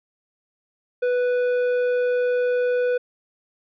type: tone with tanh clipping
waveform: sine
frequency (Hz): 493.9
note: B4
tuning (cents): 0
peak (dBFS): -20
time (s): 1.02-2.98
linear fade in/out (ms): 10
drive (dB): 9
effects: none